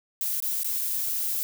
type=noise with dropouts; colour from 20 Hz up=violet; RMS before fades=-28 dBFS; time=0.21-1.43 s; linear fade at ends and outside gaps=0 ms; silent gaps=0.402-0.424 / 0.633-0.645 / 0.81-0.814 s; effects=none